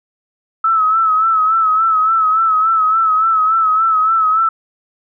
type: tone with vibrato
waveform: sine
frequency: 1300 Hz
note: E6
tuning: 24 cents flat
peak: -10 dBFS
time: 0.64-4.49 s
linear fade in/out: 5 ms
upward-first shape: sine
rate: 3.5 Hz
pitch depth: 52 cents each way
effects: none